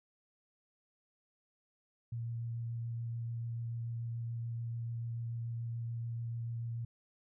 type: tone with vibrato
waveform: sine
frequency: 116.54 Hz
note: A#2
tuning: in tune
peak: -36 dBFS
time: 2.12-6.85 s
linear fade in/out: 5 ms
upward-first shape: sine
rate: 6.9 Hz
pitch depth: 10 cents each way
effects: none